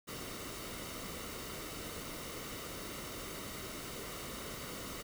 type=noise with comb filter; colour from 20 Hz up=pink; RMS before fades=-44 dBFS; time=0.07-5.03 s; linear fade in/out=20 ms; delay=1.2 ms; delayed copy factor=-0.5; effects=none